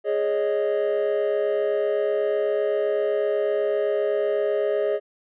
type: chord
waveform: triangle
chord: Ab suspended fourth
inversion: none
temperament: equal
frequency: 415.3 / 554.4 / 622.3 Hz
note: Ab4 / Db5 / Eb5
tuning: 0 / 0 / 0 cents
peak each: -21 / -24 / -23 dBFS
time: 0.04-5 s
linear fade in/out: 50 ms
effects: tanh soft clip ceiling -11 dBFS + resampled to 8000 Hz